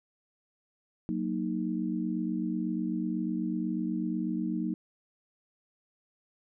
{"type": "chord", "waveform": "sine", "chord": "D# minor", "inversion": "first", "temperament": "equal", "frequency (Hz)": [185, 233.1, 311.1], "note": ["F#3", "A#3", "D#4"], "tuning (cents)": [0, 0, 0], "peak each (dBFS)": -33, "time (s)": [1.09, 4.74], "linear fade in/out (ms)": 0, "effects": []}